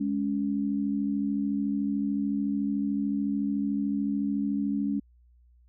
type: tone pair together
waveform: sine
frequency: 207.3 / 281 Hz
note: G#3 / C#4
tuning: -3 / +24 cents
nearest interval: perfect fourth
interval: 527 cents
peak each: -28 dBFS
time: 0-5 s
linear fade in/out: 10 ms
effects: added 60 Hz sine -56 dBFS peak until 5.68 s